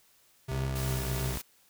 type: tone with tremolo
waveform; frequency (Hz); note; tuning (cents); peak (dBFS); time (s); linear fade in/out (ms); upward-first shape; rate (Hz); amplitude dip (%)
square; 131.4; C3; +8; -32; 0.48-1.36; 10; triangle; 3.1; 35
type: tone with pitch glide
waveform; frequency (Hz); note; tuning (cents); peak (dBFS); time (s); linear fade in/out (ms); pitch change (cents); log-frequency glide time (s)
sawtooth; 67.5 to 62.26; C#2 to B1; -45 to +15; -29; 0.51-1.38; 0; -140; 0.62-1.1
type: noise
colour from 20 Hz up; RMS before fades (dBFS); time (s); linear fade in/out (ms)
white; -40; 0.75-1.42; 10
effects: white hiss -64 dBFS RMS until 1.69 s